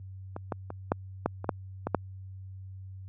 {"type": "clicks", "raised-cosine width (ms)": 1, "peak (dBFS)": [-22, -16, -23, -10, -11, -23, -11, -15, -9], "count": 9, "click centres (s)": [0.364, 0.522, 0.704, 0.919, 1.26, 1.444, 1.492, 1.87, 1.947], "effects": ["added 95 Hz sine -39 dBFS peak until 3.08 s", "high-pass 80 Hz 12 dB/octave"]}